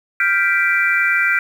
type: chord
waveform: sine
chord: G dominant seventh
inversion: third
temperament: equal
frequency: 1396.9 / 1568 / 1975.5 / 2349 Hz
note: F6 / G6 / B6 / D7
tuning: 0 / 0 / 0 / 0 cents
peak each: -19 dBFS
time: 0.2-1.39 s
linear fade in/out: 2 ms
effects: 7-bit